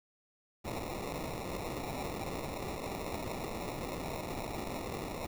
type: noise with sample-and-hold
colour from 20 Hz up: blue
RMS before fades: -39 dBFS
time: 0.64-5.27 s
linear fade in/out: 10 ms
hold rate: 1575 Hz
effects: none